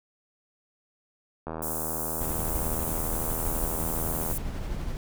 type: click train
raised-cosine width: 1 ms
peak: -20 dBFS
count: 229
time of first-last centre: 1.47-4.313 s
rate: 80.2 Hz
type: high-pass noise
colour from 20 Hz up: white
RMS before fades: -33 dBFS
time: 1.62-4.38 s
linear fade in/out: 5 ms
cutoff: 7900 Hz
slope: 24 dB/octave
type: noise with tremolo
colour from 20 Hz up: brown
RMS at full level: -31 dBFS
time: 2.21-4.97 s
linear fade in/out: 0 ms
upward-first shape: sine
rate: 12 Hz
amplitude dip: 30%
effects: none